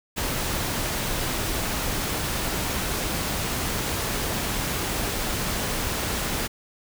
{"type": "noise", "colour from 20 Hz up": "pink", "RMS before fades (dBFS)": -27, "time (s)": [0.16, 6.48], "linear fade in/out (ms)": 20, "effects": []}